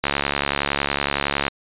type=click train; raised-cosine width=0.3 ms; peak=-3 dBFS; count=103; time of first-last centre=0.04-1.481 s; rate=70.8 Hz; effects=resampled to 8000 Hz